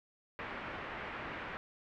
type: low-pass noise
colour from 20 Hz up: white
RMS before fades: -43 dBFS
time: 0.39-1.57 s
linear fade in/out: 0 ms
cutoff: 2200 Hz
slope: 24 dB/octave
effects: none